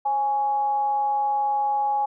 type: tone with frequency modulation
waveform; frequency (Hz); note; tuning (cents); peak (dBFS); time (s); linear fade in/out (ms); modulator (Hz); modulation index
sine; 830.6; G#5; 0; -20; 0.05-2.06; 10; 292; 0.23
effects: none